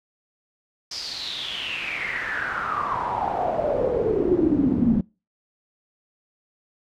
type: noise with band-pass filter sweep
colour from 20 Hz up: brown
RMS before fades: -24 dBFS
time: 0.91-5.01 s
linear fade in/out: 5 ms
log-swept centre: 5200 to 210 Hz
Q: 8.4
effects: noise-tail reverb RT60 0.3 s tail -25 dB re dry